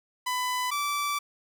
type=tone pair in turn; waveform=sawtooth; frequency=1000 / 1161.2 Hz; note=B5 / D6; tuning=+21 / -20 cents; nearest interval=minor third; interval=259 cents; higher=second; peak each=-23 dBFS; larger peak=neither; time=0.26-0.71 / 0.71-1.19 s; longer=second; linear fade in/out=10 ms; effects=none